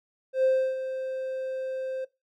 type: tone with ADSR envelope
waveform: triangle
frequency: 523.3 Hz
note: C5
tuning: in tune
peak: -16 dBFS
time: 0.33-2.05 s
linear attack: 110 ms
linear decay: 310 ms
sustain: -12 dB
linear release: 10 ms
effects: noise-tail reverb RT60 0.2 s tail -18 dB re dry + tanh soft clip ceiling -14 dBFS